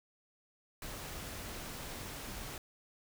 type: noise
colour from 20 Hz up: pink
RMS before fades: -44 dBFS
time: 0.82-2.58 s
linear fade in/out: 2 ms
effects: none